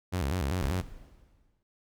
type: tone with vibrato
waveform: sawtooth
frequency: 79.3 Hz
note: D#2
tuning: 33 cents sharp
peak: -24 dBFS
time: 0.12-0.82 s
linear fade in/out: 20 ms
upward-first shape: square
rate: 5.1 Hz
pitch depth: 250 cents each way
type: noise with exponential decay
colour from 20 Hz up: brown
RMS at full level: -34 dBFS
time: 0.61-1.63 s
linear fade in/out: 0 ms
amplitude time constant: 220 ms
effects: none